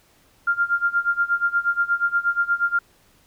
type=tone with tremolo; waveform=sine; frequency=1396.9 Hz; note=F6; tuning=in tune; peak=-15 dBFS; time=0.47-2.79 s; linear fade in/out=5 ms; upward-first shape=sine; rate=8.4 Hz; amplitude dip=90%; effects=pink hiss -58 dBFS RMS until 3.26 s